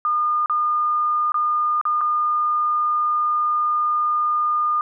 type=tone with dropouts; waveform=sine; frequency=1215 Hz; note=D#6; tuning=42 cents flat; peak=-17 dBFS; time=0.05-4.81 s; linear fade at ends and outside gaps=1 ms; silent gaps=0.46-0.497 / 1.32-1.343 / 1.813-1.853 / 2.009-2.013 s; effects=none